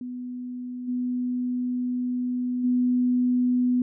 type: tone with level steps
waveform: sine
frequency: 248.4 Hz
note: B3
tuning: 10 cents sharp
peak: -31 / -24 / -19 dBFS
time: 0.01-3.82 s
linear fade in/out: 2 ms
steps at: 0.87 / 2.63 s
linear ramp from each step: 20 ms
effects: none